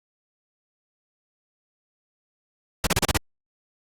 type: noise bursts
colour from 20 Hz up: pink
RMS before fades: -20 dBFS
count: 6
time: 2.84-3.173 s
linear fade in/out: 2 ms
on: 28 ms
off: 33 ms
effects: low-pass 12000 Hz 12 dB/octave + Opus 48 kbps